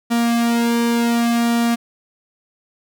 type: tone with flanger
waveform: sawtooth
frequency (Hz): 234.6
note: A#3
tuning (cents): +11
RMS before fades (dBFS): -17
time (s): 0.1-1.76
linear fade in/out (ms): 20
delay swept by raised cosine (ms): 1.9 to 2.75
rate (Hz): 0.69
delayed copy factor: -0.9
effects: none